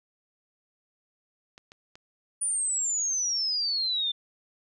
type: clicks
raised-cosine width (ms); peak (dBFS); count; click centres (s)
0.2; -30; 3; 1.579 / 1.719 / 1.955
type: exponential sweep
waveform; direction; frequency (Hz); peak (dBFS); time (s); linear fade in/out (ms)
sine; down; 9510 to 3539; -25; 2.41-4.12; 10
effects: none